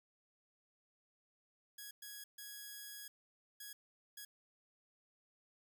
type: tone bursts at uneven times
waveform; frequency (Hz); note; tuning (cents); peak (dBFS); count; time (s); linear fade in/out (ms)
5% pulse; 1663; G#6; +2; -37; 5; 1.78-1.91 / 2.02-2.24 / 2.38-3.08 / 3.6-3.73 / 4.17-4.25; 5
effects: none